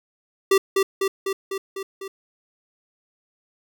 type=tone with echo; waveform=square; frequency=389.1 Hz; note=G4; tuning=13 cents flat; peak=-14 dBFS; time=0.51-0.58 s; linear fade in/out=5 ms; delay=250 ms; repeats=6; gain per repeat=-3 dB; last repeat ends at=2.08 s; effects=none